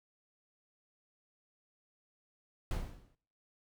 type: noise with exponential decay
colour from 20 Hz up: brown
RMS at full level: -31 dBFS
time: 2.71-3.15 s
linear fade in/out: 1 ms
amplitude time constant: 95 ms
effects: noise-tail reverb RT60 0.6 s tail -22 dB re dry